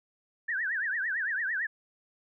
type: tone with vibrato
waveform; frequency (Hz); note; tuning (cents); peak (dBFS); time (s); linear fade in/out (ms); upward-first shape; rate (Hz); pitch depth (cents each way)
sine; 1700; G#6; +40; -28; 0.48-1.67; 10; triangle; 8.9; 240
effects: none